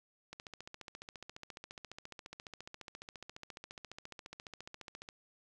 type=click train; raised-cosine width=0.2 ms; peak=-29 dBFS; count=70; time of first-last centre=0.33-5.089 s; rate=14.5 Hz; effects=none